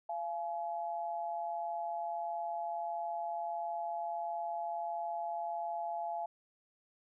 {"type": "tone pair together", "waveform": "sine", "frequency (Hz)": [686, 847.5], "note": ["F5", "G#5"], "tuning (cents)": [-31, 35], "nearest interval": "major third", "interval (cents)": 366, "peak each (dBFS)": [-37, -39], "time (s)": [0.09, 6.26], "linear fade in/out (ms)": 5, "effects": []}